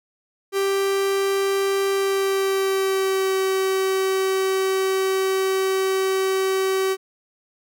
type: tone with pitch glide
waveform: 45% pulse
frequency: 392 to 382.2 Hz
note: G4 to G4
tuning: 0 to -44 cents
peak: -19 dBFS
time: 0.52-6.97 s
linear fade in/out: 50 ms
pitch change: -44 cents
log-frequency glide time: 1.91-3.36 s
effects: none